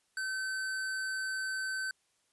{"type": "tone", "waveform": "square", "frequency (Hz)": 1535, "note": "G6", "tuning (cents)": -37, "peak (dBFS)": -34, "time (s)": [0.17, 1.91], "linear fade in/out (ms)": 2, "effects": ["white hiss -74 dBFS RMS until 2.32 s", "resampled to 24000 Hz"]}